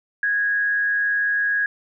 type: tone with frequency modulation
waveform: sine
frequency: 1653 Hz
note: G#6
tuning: 9 cents flat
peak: -18 dBFS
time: 0.23-1.66 s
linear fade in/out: 2 ms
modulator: 150 Hz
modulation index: 0.28
effects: none